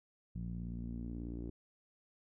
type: tone with low-pass filter sweep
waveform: sawtooth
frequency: 58.27 Hz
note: A#1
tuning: in tune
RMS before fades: -42 dBFS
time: 0.35-1.5 s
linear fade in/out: 5 ms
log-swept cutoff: 170 to 330 Hz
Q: 3.8
effects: none